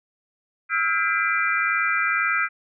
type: tone cluster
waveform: sine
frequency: 1304 / 1406 / 1608 / 2014 / 2374 Hz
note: E6 / F6 / G6 / B6 / D7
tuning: -19 / +11 / +44 / +33 / +18 cents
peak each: -26 dBFS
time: 0.69-2.49 s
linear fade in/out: 50 ms
effects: none